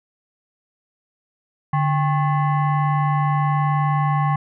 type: tone with frequency modulation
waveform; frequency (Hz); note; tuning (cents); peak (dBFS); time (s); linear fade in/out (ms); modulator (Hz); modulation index
sine; 146.83; D3; 0; -16; 1.73-4.36; 5; 941; 0.92
effects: none